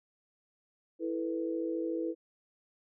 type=chord; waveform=sine; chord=E suspended fourth; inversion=none; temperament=equal; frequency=329.6 / 440 / 493.9 Hz; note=E4 / A4 / B4; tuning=0 / 0 / 0 cents; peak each=-33 / -39 / -37 dBFS; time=0.99-2.15 s; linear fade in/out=50 ms; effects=none